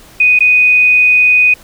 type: tone with dropouts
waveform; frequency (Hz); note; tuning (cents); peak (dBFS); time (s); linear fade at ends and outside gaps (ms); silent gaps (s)
sine; 2489; D#7; 0; -5; 0.2-1.54; 5; 0.39-0.405
effects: pink hiss -40 dBFS RMS until 1.63 s